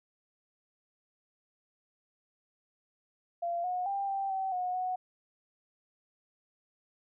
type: tone with pitch steps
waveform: sine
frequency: 688 / 726 / 793 / 784 / 767 / 727 / 737 Hz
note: F5 / F#5 / G5 / G5 / G5 / F#5 / F#5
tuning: -26 / -33 / +20 / 0 / -38 / -31 / -7 cents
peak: -30 dBFS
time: 3.42-4.96 s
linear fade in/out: 10 ms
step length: 220 ms
effects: none